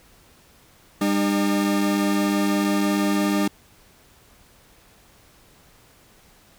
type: tone pair together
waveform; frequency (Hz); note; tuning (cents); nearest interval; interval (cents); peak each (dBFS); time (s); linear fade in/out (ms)
40% pulse; 200.2 / 303.3; G3 / D#4; +37 / -44; perfect fifth; 719; -21; 1.01-3.48; 5
effects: pink hiss -54 dBFS RMS until 6.58 s